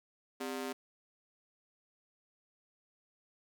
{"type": "ring-modulated tone", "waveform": "sawtooth", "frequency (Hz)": 329.6, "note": "E4", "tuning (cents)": 0, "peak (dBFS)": -30, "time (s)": [0.4, 0.73], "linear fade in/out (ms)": 10, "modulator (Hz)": 70.7, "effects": []}